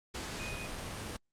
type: tone in noise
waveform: sine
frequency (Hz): 2489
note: D#7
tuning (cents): 0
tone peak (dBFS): -43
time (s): 0.39-0.67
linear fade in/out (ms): 10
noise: pink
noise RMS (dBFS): -40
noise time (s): 0.14-1.17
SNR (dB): -6
effects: low-pass 9000 Hz 12 dB/octave + Opus 48 kbps